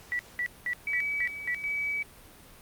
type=tone bursts; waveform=sine; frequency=1954 Hz; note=B6; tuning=19 cents flat; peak=-27 dBFS; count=6; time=0.12-1.546 s; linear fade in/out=0 ms; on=71 ms; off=200 ms
type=tone with tremolo; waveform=sine; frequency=2284 Hz; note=D7; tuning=49 cents flat; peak=-28 dBFS; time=0.87-2.03 s; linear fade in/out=2 ms; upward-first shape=square; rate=1.3 Hz; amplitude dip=60%
effects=pink hiss -52 dBFS RMS until 2.61 s + Opus 48 kbps